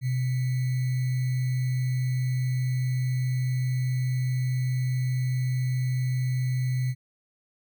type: tone with sample-and-hold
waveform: sine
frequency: 127.6 Hz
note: C3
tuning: 43 cents flat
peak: -23 dBFS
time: 0.01-6.95 s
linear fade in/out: 50 ms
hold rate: 2100 Hz
effects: none